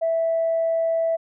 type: tone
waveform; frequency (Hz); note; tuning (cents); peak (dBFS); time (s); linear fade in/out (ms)
sine; 658; E5; -3; -18; 0.01-1.17; 20
effects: tanh soft clip ceiling -14 dBFS